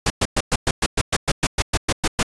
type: noise bursts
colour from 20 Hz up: pink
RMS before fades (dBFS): -18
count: 15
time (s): 0.06-2.23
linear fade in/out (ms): 5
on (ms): 42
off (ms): 110
effects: resampled to 22050 Hz